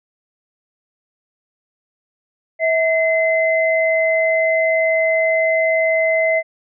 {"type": "tone pair together", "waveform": "sine", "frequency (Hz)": [647, 2054], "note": ["E5", "C7"], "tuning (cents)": [-32, -33], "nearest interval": "octave + minor sixth", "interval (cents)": 1999, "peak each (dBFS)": [-15, -18], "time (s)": [2.59, 6.43], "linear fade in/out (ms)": 50, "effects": []}